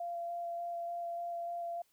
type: tone with vibrato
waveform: sine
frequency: 688 Hz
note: F5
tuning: 26 cents flat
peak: -36 dBFS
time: 0-1.82 s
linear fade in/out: 5 ms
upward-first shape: square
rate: 3.4 Hz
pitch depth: 8 cents each way
effects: white hiss -73 dBFS RMS until 1.92 s